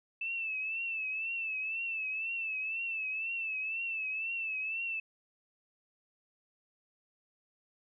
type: tone with vibrato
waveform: sine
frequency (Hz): 2637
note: E7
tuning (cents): 0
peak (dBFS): -33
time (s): 0.21-5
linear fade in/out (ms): 5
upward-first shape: triangle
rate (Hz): 2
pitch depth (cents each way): 79
effects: none